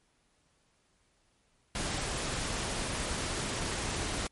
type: noise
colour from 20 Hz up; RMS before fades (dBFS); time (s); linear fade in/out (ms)
pink; -34; 1.75-4.27; 2
effects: pink hiss -71 dBFS RMS until 4.31 s + MP3 48 kbps

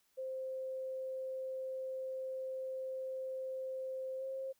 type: tone with pitch glide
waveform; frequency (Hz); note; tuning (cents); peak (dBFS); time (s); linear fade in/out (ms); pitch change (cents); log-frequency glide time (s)
sine; 523.3 to 531.8; C5 to C5; 0 to +28; -38; 0.17-4.53; 20; +28; 4.18-4.23
effects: white hiss -75 dBFS RMS until 4.59 s

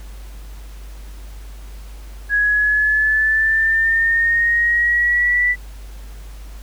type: exponential sweep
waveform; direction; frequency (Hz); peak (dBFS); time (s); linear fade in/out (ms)
sine; up; 1661.2 to 1975.5; -13; 2.29-5.56; 50
effects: added 50 Hz sine -32 dBFS peak until 6.62 s + pink hiss -46 dBFS RMS until 6.62 s

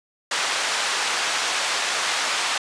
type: band-pass noise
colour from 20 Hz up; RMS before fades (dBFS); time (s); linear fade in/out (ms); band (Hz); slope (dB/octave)
pink; -24; 0.31-2.58; 5; 950 to 7100; 12
effects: resampled to 22050 Hz

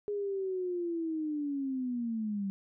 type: linear sweep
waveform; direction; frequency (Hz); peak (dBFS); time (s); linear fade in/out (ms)
sine; down; 415.3 to 192.8; -31; 0.08-2.5; 0
effects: none

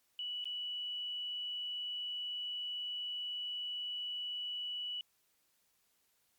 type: tone with dropouts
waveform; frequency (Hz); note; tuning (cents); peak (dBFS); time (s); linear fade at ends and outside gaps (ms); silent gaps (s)
sine; 2951; F#7; -5; -37; 0.19-5.01; 1; 0.442-0.455
effects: white hiss -75 dBFS RMS until 6.38 s + MP3 96 kbps

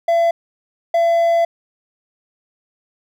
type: tone bursts at uneven times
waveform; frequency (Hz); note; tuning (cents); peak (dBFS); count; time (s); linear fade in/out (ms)
triangle; 675; E5; +41; -10; 2; 0.08-0.31 / 0.94-1.45; 5
effects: none

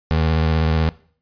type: tone with vibrato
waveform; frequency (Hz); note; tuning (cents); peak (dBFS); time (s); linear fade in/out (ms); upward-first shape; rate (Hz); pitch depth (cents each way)
25% pulse; 79.7; D#2; +42; -12; 0.11-0.89; 0; square; 16; 30
effects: noise-tail reverb RT60 0.5 s tail -20 dB re dry + resampled to 11025 Hz

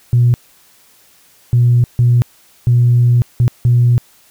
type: tone bursts at uneven times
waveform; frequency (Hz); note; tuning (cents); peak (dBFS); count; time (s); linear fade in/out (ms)
sine; 121; B2; -35; -6; 6; 0.13-0.34 / 1.53-1.84 / 1.99-2.22 / 2.67-3.22 / 3.4-3.48 / 3.65-3.98; 0
effects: tanh soft clip ceiling -3 dBFS + white hiss -49 dBFS RMS until 4.3 s

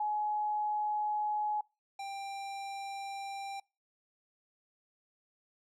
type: tone pair in turn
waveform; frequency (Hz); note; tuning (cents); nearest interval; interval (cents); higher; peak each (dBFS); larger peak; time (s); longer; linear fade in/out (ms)
sine / square; 843 / 790; G#5 / G5; +26 / +13; minor second; 113; first; -30 / -39; first; 0-1.61 / 1.99-3.6; neither; 5
effects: noise-tail reverb RT60 0.3 s tail -26 dB re dry + low-pass 8000 Hz 12 dB/octave

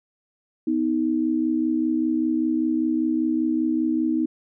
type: tone pair together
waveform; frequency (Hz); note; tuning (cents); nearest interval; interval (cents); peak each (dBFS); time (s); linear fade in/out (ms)
sine; 250.3 / 315.4; B3 / D#4; +23 / +24; major third; 401; -24 / -21; 0.67-4.26; 5
effects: none

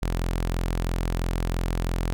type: tone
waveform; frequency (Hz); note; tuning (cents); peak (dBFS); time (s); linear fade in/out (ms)
sawtooth; 43; F1; -26; -20; 0.02-2.13; 0
effects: none

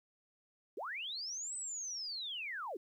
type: linear two-way sweep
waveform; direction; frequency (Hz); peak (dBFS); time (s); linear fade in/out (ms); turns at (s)
sine; up then down; 308.9 to 8150 to 308.9; -39; 0.77-2.77; 5; 1.56
effects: 12-bit

